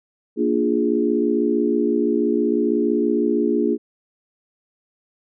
sine chord, Bb dominant seventh, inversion none, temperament equal, 233.1 / 293.7 / 349.2 / 415.3 Hz, Bb3 / D4 / F4 / Ab4, 0 / 0 / 0 / 0 cents, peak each -22 dBFS, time 0.36-3.78 s, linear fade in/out 50 ms, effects none

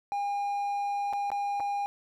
triangle tone with dropouts, 809 Hz, G#5, 46 cents flat, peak -26 dBFS, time 0.12-1.86 s, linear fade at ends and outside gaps 0 ms, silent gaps 1.128-1.134 / 1.303-1.317 / 1.599-1.604 s, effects none

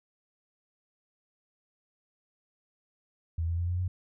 sine tone with pitch steps, 82.41 / 84.48 / 86.61 / 88.79 / 91.02 Hz, E2 / E2 / F2 / F2 / F#2, 0 / +43 / -14 / +29 / -28 cents, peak -27 dBFS, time 3.38-3.88 s, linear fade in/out 5 ms, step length 100 ms, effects none

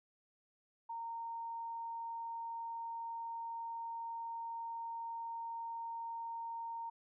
sine tone, 922 Hz, A#5, 19 cents flat, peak -40 dBFS, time 0.89-6.9 s, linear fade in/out 10 ms, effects none

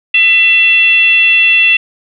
sine tone with frequency modulation, 2695 Hz, E7, 38 cents sharp, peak -5 dBFS, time 0.14-1.77 s, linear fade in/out 5 ms, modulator 695 Hz, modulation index 0.46, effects none

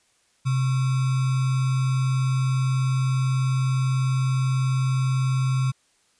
sine tone with sample-and-hold, 130.81 Hz, C3, in tune, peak -19 dBFS, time 0.45-5.72 s, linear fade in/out 20 ms, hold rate 1225 Hz, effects white hiss -64 dBFS RMS until 6.19 s + resampled to 22050 Hz

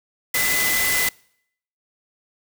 sine tone in noise, 2012 Hz, B6, 32 cents sharp, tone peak -22 dBFS, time 0.34-1.09 s, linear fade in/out 5 ms, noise white, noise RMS -22 dBFS, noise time 0.34-1.09 s, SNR -3 dB, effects noise-tail reverb RT60 0.7 s tail -26 dB re dry

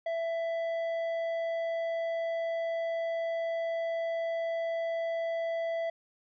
sine tone with tanh clipping, 664 Hz, E5, 12 cents sharp, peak -31 dBFS, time 0.06-5.9 s, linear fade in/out 5 ms, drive 8 dB, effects none

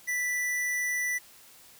square tone, 1975.5 Hz, B6, in tune, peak -28 dBFS, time 0.07-1.19 s, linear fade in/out 20 ms, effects white hiss -54 dBFS RMS until 1.79 s

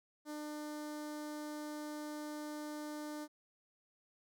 sawtooth tone with notch filter, 300 Hz, D4, 37 cents sharp, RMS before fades -44 dBFS, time 0.25-3.28 s, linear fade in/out 50 ms, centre 2600 Hz, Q 1.4, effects none

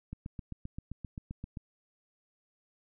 click train, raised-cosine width 5 ms, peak -27 dBFS, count 12, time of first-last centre 0.13-1.572 s, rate 7.63 Hz, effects none

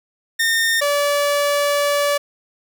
sawtooth tone pair in turn, 1825 / 576.5 Hz, A#6 / D5, -37 / -32 cents, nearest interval octave + minor sixth, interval 1995 cents, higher first, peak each -12 dBFS, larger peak neither, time 0.39-0.81 / 0.81-2.18 s, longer second, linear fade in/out 10 ms, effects none

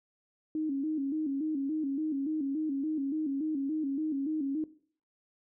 sine tone with vibrato, 292.5 Hz, D4, 7 cents flat, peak -29 dBFS, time 0.55-4.64 s, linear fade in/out 2 ms, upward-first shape square, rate 3.5 Hz, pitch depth 110 cents each way, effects noise-tail reverb RT60 0.5 s tail -18 dB re dry

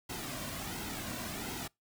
pink noise with flanger, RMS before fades -40 dBFS, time 0.09-1.68 s, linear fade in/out 10 ms, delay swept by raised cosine 1.7 to 2.38 ms, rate 1.4 Hz, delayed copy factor -0.6, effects noise-tail reverb RT60 0.2 s tail -26 dB re dry

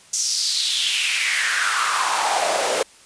pink noise with high-pass filter sweep, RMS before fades -21 dBFS, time 0.13-2.83 s, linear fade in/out 5 ms, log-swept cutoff 6300 to 480 Hz, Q 4.3, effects white hiss -49 dBFS RMS until 3.05 s + resampled to 22050 Hz

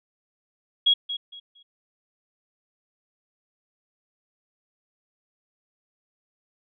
sine tone with echo, 3313 Hz, G#7, 5 cents flat, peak -15 dBFS, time 0.86-0.94 s, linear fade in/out 10 ms, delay 230 ms, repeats 3, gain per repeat -12 dB, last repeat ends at 1.63 s, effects none

